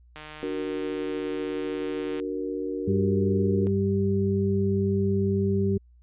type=click train; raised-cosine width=0.3 ms; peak=-25 dBFS; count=313; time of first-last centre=0.16-2.199 s; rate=153 Hz
type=chord; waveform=sine; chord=D augmented; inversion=none; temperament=equal; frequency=293.7 / 370 / 466.2 Hz; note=D4 / F#4 / A#4; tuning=0 / 0 / 0 cents; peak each=-32 dBFS; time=0.43-3.67 s; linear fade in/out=0 ms
type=harmonic tone; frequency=98 Hz; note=G2; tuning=in tune; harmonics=1 / 2 / 4; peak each=-26 / -25 / -26 dBFS; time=2.87-5.78 s; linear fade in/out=10 ms
effects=added 60 Hz sine -52 dBFS peak until 6.02 s + resampled to 8000 Hz